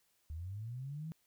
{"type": "linear sweep", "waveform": "sine", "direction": "up", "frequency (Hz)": [73.42, 164.81], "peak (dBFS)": -40, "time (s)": [0.3, 1.12], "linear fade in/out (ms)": 0, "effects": ["white hiss -75 dBFS RMS until 1.26 s"]}